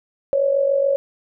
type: tone with amplitude modulation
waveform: sine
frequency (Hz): 554.4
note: C#5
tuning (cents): 0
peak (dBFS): -12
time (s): 0.33-0.96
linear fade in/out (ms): 0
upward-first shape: sine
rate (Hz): 47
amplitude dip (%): 65
effects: none